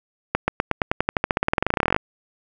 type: accelerating click train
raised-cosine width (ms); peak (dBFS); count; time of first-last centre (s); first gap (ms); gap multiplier
0.5; -3; 29; 0.35-1.964; 130; 0.93
effects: none